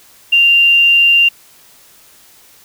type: tone with quantisation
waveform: sine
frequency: 2783 Hz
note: F7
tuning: 7 cents flat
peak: -6 dBFS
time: 0.32-1.29 s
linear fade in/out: 10 ms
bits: 6
effects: white hiss -45 dBFS RMS until 2.64 s